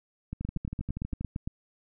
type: two click trains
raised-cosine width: 5 ms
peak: -20 / -22 dBFS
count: 10 / 12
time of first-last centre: 0.45-1.475 / 0.33-1.21 s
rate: 8.78 / 12.5 Hz
effects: none